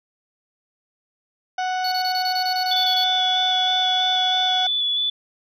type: harmonic tone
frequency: 740 Hz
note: F#5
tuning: in tune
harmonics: 1 / 2 / 3 / 4 / 5 / 6 / 7 / 8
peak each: -22 / -30 / -37 / -37 / -42 / -44 / -44 / -43 dBFS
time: 1.58-4.67 s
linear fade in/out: 5 ms
type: tone bursts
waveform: triangle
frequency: 4435 Hz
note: C#8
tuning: in tune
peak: -22 dBFS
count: 12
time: 1.84-3.042 s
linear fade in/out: 5 ms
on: 80 ms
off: 22 ms
type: tone with vibrato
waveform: sine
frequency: 3448 Hz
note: A7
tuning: 36 cents flat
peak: -19 dBFS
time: 2.71-5.1 s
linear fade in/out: 5 ms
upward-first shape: square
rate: 3.1 Hz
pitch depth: 13 cents each way
effects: none